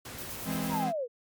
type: noise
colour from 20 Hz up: pink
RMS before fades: -42 dBFS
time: 0.05-0.75 s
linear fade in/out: 5 ms
type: noise with tremolo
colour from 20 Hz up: violet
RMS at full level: -40 dBFS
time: 0.18-0.84 s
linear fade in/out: 5 ms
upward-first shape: sine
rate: 9 Hz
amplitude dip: 45%
type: chord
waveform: 45% pulse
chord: E augmented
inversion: none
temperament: equal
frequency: 164.81 / 207.7 / 261.6 Hz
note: E3 / G#3 / B#3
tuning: 0 / 0 / 0 cents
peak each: -35 dBFS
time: 0.44-0.93 s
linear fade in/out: 50 ms
type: linear sweep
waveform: sine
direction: down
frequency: 990 to 453 Hz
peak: -29 dBFS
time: 0.69-1.08 s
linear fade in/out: 50 ms
effects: high-pass 60 Hz 12 dB/octave + MP3 96 kbps